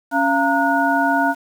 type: tone cluster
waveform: sine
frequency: 277.2 / 688 / 923 / 1456 Hz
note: C#4 / F5 / A#5 / F#6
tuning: 0 / -26 / -17 / -28 cents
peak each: -20 dBFS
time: 0.11-1.35 s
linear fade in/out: 50 ms
effects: 7-bit